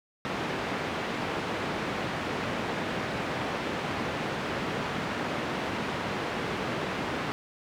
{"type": "band-pass noise", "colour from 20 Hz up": "pink", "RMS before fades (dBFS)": -32, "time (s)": [0.25, 7.32], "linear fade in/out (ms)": 0, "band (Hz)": [150, 2600], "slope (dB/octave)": 12, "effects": []}